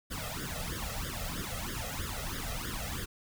pink noise with flanger, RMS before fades -37 dBFS, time 0.1-3.06 s, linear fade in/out 20 ms, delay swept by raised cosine 0.58 to 1.58 ms, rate 3.1 Hz, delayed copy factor +1, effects none

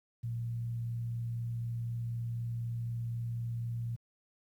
sine tone with frequency modulation, 116.9 Hz, A#2, 5 cents sharp, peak -33 dBFS, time 0.23-3.96 s, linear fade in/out 10 ms, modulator 64 Hz, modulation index 0.22, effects high-pass 60 Hz 12 dB/octave + 11-bit

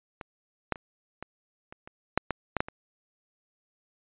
clicks, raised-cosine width 0.5 ms, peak -23 / -11 / -28 / -22 / -28 / -29 / -6 / -12 / -11 / -9 / -23 dBFS, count 11, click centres 0.212 / 0.723 / 0.758 / 1.226 / 1.725 / 1.875 / 2.176 / 2.307 / 2.567 / 2.605 / 2.685 s, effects resampled to 8000 Hz

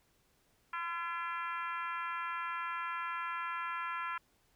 harmonic tone with a mistuned harmonic, 340 Hz, F4, 46 cents flat, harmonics 3 / 4 / 5 / 6 / 7 / 8 / 9, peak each -40 / -39 / -44 / -49 / -47 / -52 / -57 dBFS, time 0.73-4.18 s, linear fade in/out 5 ms, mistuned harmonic 9, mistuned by +73 cents, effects pink hiss -72 dBFS RMS until 4.55 s

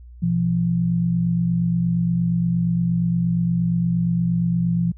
sine tone pair together, 123.2 / 171.75 Hz, B2 / F3, -4 / -29 cents, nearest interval tritone, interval 575 cents, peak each -24 / -18 dBFS, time 0.22-4.92 s, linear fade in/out 10 ms, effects added 60 Hz sine -39 dBFS peak until 4.97 s

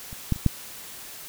clicks, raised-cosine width 5 ms, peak -26 / -9 / -26 / -6 dBFS, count 4, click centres 0.129 / 0.323 / 0.361 / 0.463 s, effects white hiss -41 dBFS RMS until 1.28 s

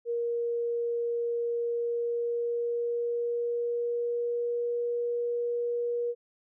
sine tone with pitch glide, 471.3 to 477.3 Hz, A#4 to A#4, +19 to +41 cents, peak -27 dBFS, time 0.05-6.15 s, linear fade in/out 50 ms, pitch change +22 cents, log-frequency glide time 1.58-4.78 s, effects none

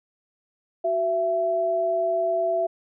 sine tone pair together, 374.6 / 667.5 Hz, F#4 / E5, +21 / +22 cents, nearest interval minor seventh, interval 1001 cents, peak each -29 / -21 dBFS, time 0.84-2.67 s, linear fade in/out 10 ms, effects none

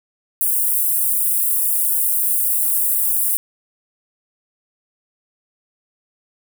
white high-pass noise, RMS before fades -18 dBFS, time 0.41-3.37 s, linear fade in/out 0 ms, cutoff 8900 Hz, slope 48 dB/octave, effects none

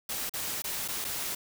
white noise with dropouts, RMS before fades -34 dBFS, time 0.09-1.35 s, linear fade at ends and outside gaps 5 ms, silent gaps 0.295-0.337 / 0.621-0.641 / 0.879-0.884 / 1.045-1.048 s, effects none

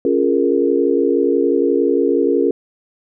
sine chord, Bb minor seventh, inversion first, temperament equal, 277.2 / 349.2 / 415.3 / 466.2 Hz, Db4 / F4 / Ab4 / Bb4, 0 / 0 / 0 / 0 cents, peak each -18 dBFS, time 0.05-2.51 s, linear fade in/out 2 ms, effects none

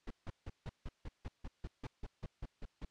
brown noise bursts, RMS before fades -42 dBFS, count 15, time 0.07-2.85 s, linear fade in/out 5 ms, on 36 ms, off 160 ms, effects white hiss -75 dBFS RMS until 2.9 s + low-pass 5000 Hz 12 dB/octave

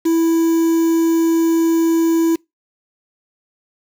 triangle tone with quantisation, 329.6 Hz, E4, in tune, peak -10 dBFS, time 0.05-2.36 s, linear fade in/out 10 ms, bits 5, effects noise-tail reverb RT60 0.2 s tail -25 dB re dry

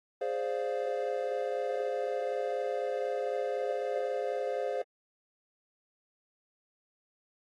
triangle chord, D half-diminished seventh, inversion second, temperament equal, 415.3 / 523.3 / 587.3 / 698.5 Hz, Ab4 / C5 / D5 / F5, 0 / 0 / 0 / 0 cents, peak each -34 / -31 / -36 / -36 dBFS, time 0.21-4.82 s, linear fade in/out 5 ms, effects AAC 32 kbps

